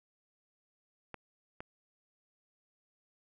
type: clicks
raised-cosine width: 0.5 ms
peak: -27 dBFS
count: 2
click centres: 1.143 / 1.605 s
effects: none